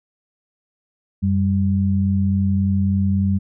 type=tone pair together; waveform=sine; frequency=92.5 / 196 Hz; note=F#2 / G3; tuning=0 / 0 cents; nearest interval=octave + minor second; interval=1300 cents; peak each=-18 dBFS; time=1.22-3.39 s; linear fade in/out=20 ms; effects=none